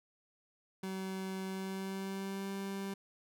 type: tone with pitch glide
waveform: 30% pulse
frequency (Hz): 190 to 195.91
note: F#3 to G3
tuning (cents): +46 to -1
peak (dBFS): -35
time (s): 0.83-2.94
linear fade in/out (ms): 5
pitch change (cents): +53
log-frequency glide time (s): 1.46-2.51
effects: none